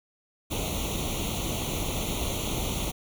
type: noise with comb filter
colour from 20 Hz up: pink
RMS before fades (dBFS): -30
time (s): 0.5-2.92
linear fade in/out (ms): 20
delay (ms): 0.3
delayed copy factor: +0.95
effects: none